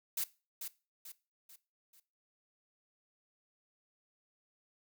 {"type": "noise with echo", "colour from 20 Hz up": "blue", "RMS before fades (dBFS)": -35, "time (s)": [0.17, 0.24], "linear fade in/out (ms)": 5, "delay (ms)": 440, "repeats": 4, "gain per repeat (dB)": -7, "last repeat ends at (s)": 2, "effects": ["noise-tail reverb RT60 0.3 s tail -18 dB re dry"]}